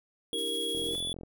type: tone with pitch glide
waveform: square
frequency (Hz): 3322 to 3439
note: G#7 to A7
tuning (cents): 0 to -40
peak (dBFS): -32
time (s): 0.33-1.13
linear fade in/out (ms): 2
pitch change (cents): +60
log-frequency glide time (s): 0.85-0.97
type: chord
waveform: sine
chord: E half-diminished seventh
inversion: third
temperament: equal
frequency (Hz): 293.7 / 329.6 / 392 / 466.2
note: D4 / E4 / G4 / Bb4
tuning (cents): 0 / 0 / 0 / 0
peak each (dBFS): -43 / -41 / -39 / -37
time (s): 0.33-0.95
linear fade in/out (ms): 0
type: noise with tremolo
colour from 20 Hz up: blue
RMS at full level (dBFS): -47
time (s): 0.38-1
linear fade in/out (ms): 0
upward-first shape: sine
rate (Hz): 13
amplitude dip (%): 45
type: click train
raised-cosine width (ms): 2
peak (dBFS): -30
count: 22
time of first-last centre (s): 0.75-1.234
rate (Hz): 43.4
effects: none